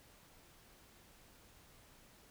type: silence
effects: pink hiss -63 dBFS RMS until 2.3 s